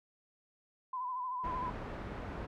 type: tone with vibrato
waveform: sine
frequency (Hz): 1008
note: B5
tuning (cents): +35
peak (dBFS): -35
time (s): 0.93-1.7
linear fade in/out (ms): 5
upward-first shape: sine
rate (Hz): 13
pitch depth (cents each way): 50
type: low-pass noise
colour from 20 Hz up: pink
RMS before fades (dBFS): -42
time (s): 1.43-2.47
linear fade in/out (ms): 20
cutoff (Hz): 1500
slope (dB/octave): 12
effects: none